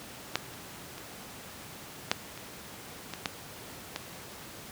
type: clicks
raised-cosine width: 0.2 ms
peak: -8 / -30 / -25 / -6 / -25 / -18 / -11 / -15 dBFS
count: 8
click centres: 0.356 / 0.538 / 0.981 / 2.115 / 2.376 / 3.137 / 3.258 / 3.961 s
effects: pink hiss -45 dBFS RMS until 4.71 s + high-pass 100 Hz 12 dB/octave

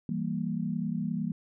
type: chord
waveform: sine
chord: E diminished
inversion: none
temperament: equal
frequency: 164.81 / 196 / 233.1 Hz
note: E3 / G3 / Bb3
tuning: 0 / 0 / 0 cents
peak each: -33 dBFS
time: 0.09-1.32 s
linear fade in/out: 2 ms
effects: none

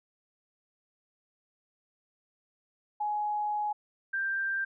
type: tone pair in turn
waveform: sine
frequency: 838 / 1578.6 Hz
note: G#5 / G6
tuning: +15 / +12 cents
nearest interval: major seventh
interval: 1097 cents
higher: second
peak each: -28 dBFS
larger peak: neither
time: 3-3.73 / 4.13-4.65 s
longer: first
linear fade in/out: 10 ms
effects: none

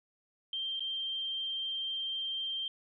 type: tone with dropouts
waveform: sine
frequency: 3158 Hz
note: G7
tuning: 12 cents sharp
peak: -33 dBFS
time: 0.53-2.68 s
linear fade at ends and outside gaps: 2 ms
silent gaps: 0.795-0.805 s
effects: none

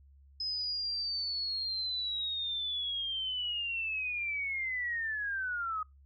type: linear sweep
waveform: sine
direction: down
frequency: 5100 to 1244.5 Hz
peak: -32 dBFS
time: 0.4-5.83 s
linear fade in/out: 5 ms
effects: noise-tail reverb RT60 0.2 s tail -24 dB re dry + added 69 Hz sine -56 dBFS peak until 6.05 s

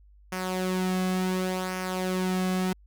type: tone with flanger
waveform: sawtooth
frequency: 185 Hz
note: F#3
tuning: in tune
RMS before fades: -28 dBFS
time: 0.32-2.73 s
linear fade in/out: 5 ms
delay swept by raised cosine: 0.25 to 2.15 ms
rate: 0.69 Hz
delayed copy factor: -0.55
effects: added 50 Hz sine -52 dBFS peak until 2.86 s

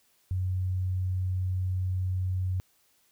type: tone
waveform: sine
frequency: 92.5 Hz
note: F#2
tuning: in tune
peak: -26 dBFS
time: 0.31-2.6 s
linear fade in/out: 0 ms
effects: white hiss -67 dBFS RMS until 3.11 s

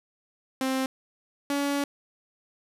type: tone pair in turn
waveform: sawtooth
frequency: 263.2 / 283.3 Hz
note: C4 / C#4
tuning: +10 / +38 cents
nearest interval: minor second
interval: 128 cents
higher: second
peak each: -21 dBFS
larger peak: neither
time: 0.61-0.86 / 1.5-1.84 s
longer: second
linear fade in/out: 2 ms
effects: resampled to 32000 Hz + 8-bit

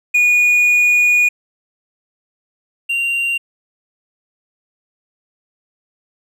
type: tone pair in turn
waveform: triangle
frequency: 2452 / 2768 Hz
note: D#7 / F7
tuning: -26 / -16 cents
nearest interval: major second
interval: 210 cents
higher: second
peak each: -8 / -14 dBFS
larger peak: first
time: 0.14-1.29 / 2.89-3.38 s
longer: first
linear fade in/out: 10 ms
effects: none

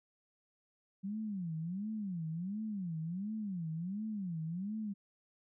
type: tone with vibrato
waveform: sine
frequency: 186.4 Hz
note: F#3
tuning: 13 cents sharp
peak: -36 dBFS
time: 1.03-4.94 s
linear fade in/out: 20 ms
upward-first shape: sine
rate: 1.4 Hz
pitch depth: 280 cents each way
effects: none

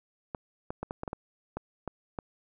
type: clicks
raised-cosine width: 1 ms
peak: -20 dBFS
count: 10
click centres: 0.348 / 0.705 / 0.83 / 0.909 / 1.034 / 1.078 / 1.131 / 1.57 / 1.877 / 2.188 s
effects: none

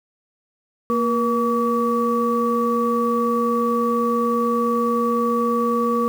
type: tone cluster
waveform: sine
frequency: 233.6 / 477.6 / 1143 Hz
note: A#3 / A#4 / D6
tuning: +4 / +42 / -47 cents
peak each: -21 dBFS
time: 0.9-6.08 s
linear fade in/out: 0 ms
effects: tanh soft clip ceiling -8 dBFS + 7-bit

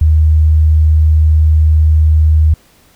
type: tone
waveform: sine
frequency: 77.78 Hz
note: D#2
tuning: in tune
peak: -5 dBFS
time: 0.01-2.54 s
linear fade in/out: 5 ms
effects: pink hiss -48 dBFS RMS until 2.95 s

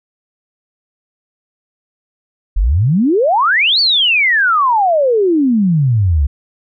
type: exponential two-way sweep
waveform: sine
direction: up then down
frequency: 39.78 to 4633 to 65.7 Hz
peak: -9 dBFS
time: 2.56-6.27 s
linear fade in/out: 10 ms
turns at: 3.8 s
effects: none

